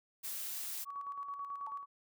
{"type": "noise", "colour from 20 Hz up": "blue", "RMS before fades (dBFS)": -41, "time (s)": [0.23, 0.85], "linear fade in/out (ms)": 20}
{"type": "tone with tremolo", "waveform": "sine", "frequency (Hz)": 1127, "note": "C#6", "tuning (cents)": 28, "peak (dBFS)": -38, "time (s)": [0.85, 1.86], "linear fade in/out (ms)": 50, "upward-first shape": "square", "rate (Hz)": 9.2, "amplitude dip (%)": 45}
{"type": "tone with exponential decay", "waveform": "sine", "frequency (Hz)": 880, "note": "A5", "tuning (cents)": 0, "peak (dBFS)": -40, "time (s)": [1.67, 1.78], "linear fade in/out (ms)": 1, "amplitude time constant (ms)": 22}
{"effects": []}